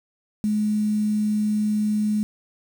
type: tone with quantisation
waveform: sine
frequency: 211.7 Hz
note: G#3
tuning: 33 cents sharp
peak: -19 dBFS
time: 0.44-2.23 s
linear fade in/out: 0 ms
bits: 7
effects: none